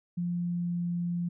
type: tone with pitch glide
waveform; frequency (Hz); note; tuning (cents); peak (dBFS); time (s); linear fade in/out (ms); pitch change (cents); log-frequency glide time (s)
sine; 174.61 to 173.6; F3 to F3; 0 to -10; -28; 0.17-1.29; 10; -10; 0.31-0.87
effects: none